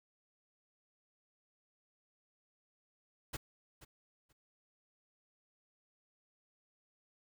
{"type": "noise with echo", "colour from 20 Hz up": "pink", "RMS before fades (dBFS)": -40, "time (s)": [3.33, 3.37], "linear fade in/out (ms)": 10, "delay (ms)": 480, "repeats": 2, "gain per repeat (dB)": -15, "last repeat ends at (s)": 4.33, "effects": []}